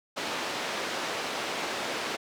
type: band-pass noise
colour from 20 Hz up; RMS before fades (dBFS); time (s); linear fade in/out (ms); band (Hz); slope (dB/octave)
pink; -33; 0.16-2.17; 20; 380 to 4900; 12
effects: none